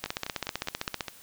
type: two click trains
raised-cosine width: 0.2 ms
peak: -16 / -12 dBFS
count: 6 / 16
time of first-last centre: 0.06-1.082 / 0.04-1.008 s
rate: 4.89 / 15.5 Hz
effects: white hiss -52 dBFS RMS until 1.22 s